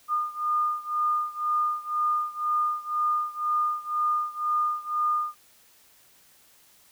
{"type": "beating tone pair", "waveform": "sine", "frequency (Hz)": [1216, 1218], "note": ["D#6", "D#6"], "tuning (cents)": [-40, -37], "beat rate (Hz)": 2, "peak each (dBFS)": [-26, -28], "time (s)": [0.08, 5.35], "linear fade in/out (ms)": 50, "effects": ["white hiss -58 dBFS RMS until 6.91 s"]}